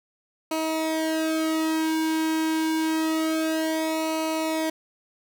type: tone with flanger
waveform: sawtooth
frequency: 318.3 Hz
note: D#4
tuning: 39 cents sharp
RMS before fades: -25 dBFS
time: 0.51-4.7 s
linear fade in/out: 5 ms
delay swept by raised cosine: 0.58 to 1.68 ms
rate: 0.27 Hz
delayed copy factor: -0.85
effects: none